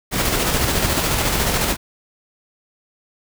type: noise with tremolo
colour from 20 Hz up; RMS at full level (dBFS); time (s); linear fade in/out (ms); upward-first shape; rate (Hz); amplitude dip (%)
pink; -18; 0.11-1.77; 50; square; 14; 30
effects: none